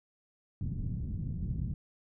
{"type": "low-pass noise", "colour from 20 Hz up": "white", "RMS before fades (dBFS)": -35, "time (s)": [0.61, 1.74], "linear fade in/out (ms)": 2, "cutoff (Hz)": 170, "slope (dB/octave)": 24, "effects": []}